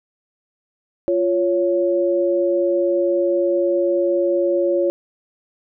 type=tone pair together; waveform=sine; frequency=348.1 / 557 Hz; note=F4 / C#5; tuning=-6 / +8 cents; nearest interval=minor sixth; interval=814 cents; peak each=-18 dBFS; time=1.08-4.9 s; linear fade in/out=0 ms; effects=none